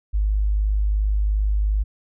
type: tone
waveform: sine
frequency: 51.4 Hz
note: G#1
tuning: 17 cents flat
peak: -17 dBFS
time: 0.13-1.84 s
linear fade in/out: 20 ms
effects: none